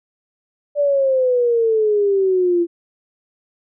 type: exponential sweep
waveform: sine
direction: down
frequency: 587.3 to 338.7 Hz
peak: -13 dBFS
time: 0.75-2.67 s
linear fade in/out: 50 ms
effects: none

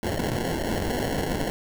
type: noise with sample-and-hold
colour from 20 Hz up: violet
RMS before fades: -27 dBFS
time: 0.03-1.5 s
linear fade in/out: 0 ms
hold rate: 1225 Hz
effects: none

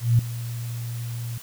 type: tone with ADSR envelope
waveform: sine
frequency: 118 Hz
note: A#2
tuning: 22 cents sharp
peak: -12 dBFS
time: 0-1.38 s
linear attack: 190 ms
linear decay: 3 ms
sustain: -16 dB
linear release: 4 ms
effects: white hiss -43 dBFS RMS until 1.42 s

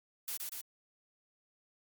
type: noise with echo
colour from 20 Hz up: blue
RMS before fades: -38 dBFS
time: 0.28-0.37 s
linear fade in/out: 0 ms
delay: 120 ms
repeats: 2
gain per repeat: -2 dB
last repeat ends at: 0.61 s
effects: Opus 48 kbps

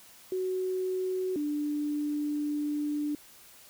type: tone pair in turn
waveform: sine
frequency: 371.9 / 295.5 Hz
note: F#4 / D4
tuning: +9 / +11 cents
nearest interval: major third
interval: 398 cents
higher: first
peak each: -28 dBFS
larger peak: neither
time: 0.32-1.36 / 1.36-3.15 s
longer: second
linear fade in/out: 2 ms
effects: white hiss -54 dBFS RMS until 3.69 s

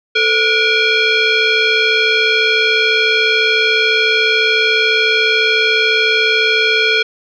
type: tone with frequency modulation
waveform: sine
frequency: 440 Hz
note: A4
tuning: in tune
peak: -10 dBFS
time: 0.15-7.03 s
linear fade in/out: 10 ms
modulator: 946 Hz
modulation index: 3.6
effects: none

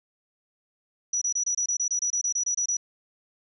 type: tone bursts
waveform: sine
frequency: 5870 Hz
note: F#8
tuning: 15 cents flat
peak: -23 dBFS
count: 15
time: 1.13-2.769 s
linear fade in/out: 5 ms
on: 85 ms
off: 26 ms
effects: none

